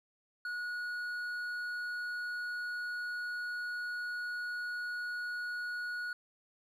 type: tone with hard clipping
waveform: sine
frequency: 1456 Hz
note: F#6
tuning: 28 cents flat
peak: -37 dBFS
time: 0.45-6.13 s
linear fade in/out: 2 ms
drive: 5 dB
effects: none